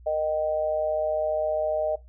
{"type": "tone with amplitude modulation", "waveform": "sine", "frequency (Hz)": 618, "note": "D#5", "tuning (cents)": -12, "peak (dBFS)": -19, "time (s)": [0.06, 1.96], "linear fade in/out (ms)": 10, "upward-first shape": "sine", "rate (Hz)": 155, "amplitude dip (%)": 75, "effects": ["noise-tail reverb RT60 0.2 s tail -18 dB re dry", "added 60 Hz sine -46 dBFS peak until 2.08 s"]}